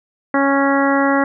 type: harmonic tone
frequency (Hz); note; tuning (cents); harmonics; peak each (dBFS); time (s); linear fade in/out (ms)
276.9; C#4; -2; 1 / 2 / 3 / 4 / 5 / 6 / 7; -16 / -19 / -21 / -22 / -23 / -24 / -24; 0.34-1.24; 2
effects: none